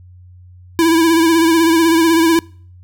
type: tone with vibrato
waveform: square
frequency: 329.2 Hz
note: E4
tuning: 2 cents flat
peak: -10 dBFS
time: 0.79-2.39 s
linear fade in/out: 0 ms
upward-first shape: sine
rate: 16 Hz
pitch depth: 48 cents each way
effects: noise-tail reverb RT60 0.5 s tail -26 dB re dry + added 90 Hz sine -38 dBFS peak until 2.83 s